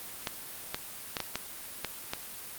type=clicks; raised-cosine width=0.2 ms; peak=-13 dBFS; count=7; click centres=0.272 / 0.745 / 1.168 / 1.203 / 1.356 / 1.847 / 2.135 s; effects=white hiss -43 dBFS RMS until 2.58 s + Opus 32 kbps